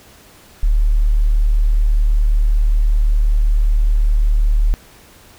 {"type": "tone", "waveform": "sine", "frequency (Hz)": 37.38, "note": "D1", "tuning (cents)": 31, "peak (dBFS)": -10, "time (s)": [0.63, 4.74], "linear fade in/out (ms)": 0, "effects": ["pink hiss -45 dBFS RMS until 5.38 s"]}